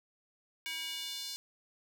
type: tone with high-pass filter sweep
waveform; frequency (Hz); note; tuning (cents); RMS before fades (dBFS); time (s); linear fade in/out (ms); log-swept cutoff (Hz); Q
square; 322.2; E4; -39; -40; 0.66-1.36; 0; 2400 to 4400; 2.7
effects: none